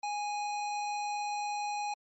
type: tone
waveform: square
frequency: 828 Hz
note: G#5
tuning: 5 cents flat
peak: -33 dBFS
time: 0.03-1.94 s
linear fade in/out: 5 ms
effects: MP3 32 kbps